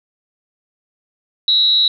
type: tone with amplitude modulation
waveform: sine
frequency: 3900 Hz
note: B7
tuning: 23 cents flat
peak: -7 dBFS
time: 1.48-1.88 s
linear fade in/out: 2 ms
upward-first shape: sine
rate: 225 Hz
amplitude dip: 75%
effects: none